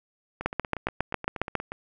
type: two click trains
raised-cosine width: 0.5 ms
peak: -9 / -19 dBFS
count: 9 / 12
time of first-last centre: 0.46-1.553 / 0.41-1.72 s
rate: 7.32 / 8.4 Hz
effects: none